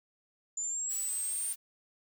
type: linear sweep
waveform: sine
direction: up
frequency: 7040 to 8930 Hz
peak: -32 dBFS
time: 0.57-1.53 s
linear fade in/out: 5 ms
type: noise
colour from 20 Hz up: blue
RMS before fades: -43 dBFS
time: 0.89-1.56 s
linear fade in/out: 20 ms
effects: none